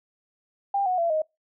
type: tone with pitch steps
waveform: sine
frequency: 796 / 734.2 / 677.1 / 624.5 Hz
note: G5 / F#5 / E5 / D#5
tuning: +26 / -14 / +46 / +6 cents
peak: -21 dBFS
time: 0.74-1.22 s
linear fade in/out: 5 ms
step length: 120 ms
effects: noise-tail reverb RT60 0.2 s tail -25 dB re dry